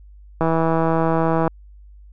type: click train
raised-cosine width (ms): 1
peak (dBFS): -6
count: 175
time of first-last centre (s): 0.41-1.477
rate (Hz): 163
effects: added 50 Hz sine -41 dBFS peak until 2.12 s